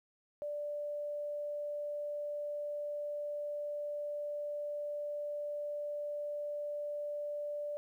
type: tone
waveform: sine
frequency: 587.3 Hz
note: D5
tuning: in tune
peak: -36 dBFS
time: 0.42-7.77 s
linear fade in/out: 0 ms
effects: 12-bit